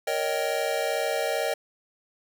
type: chord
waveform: square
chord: Eb dominant seventh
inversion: second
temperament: just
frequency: 466.7 / 560 / 622.3 / 777.8 Hz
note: Bb4 / Db5 / Eb5 / G5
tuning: +2 / +18 / 0 / -14 cents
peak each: -32 / -31 / -30 / -33 dBFS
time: 0.07-1.54 s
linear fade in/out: 5 ms
effects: none